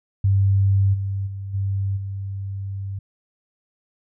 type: tone with level steps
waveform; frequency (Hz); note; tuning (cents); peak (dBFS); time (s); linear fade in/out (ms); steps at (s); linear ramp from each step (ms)
sine; 98; G2; 0; -14 / -22 / -28 / -20 / -26; 0.24-2.99; 5; 0.93 / 1.26 / 1.53 / 1.96; 20
effects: none